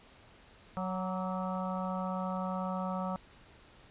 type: harmonic tone with a mistuned harmonic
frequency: 185.6 Hz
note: F#3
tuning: 6 cents sharp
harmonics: 1 / 3 / 4 / 5 / 6 / 7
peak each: -35 / -40 / -41 / -42 / -43 / -43 dBFS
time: 0.77-3.16 s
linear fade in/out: 0 ms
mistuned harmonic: 6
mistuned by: +56 cents
effects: pink hiss -58 dBFS RMS until 3.9 s + resampled to 8000 Hz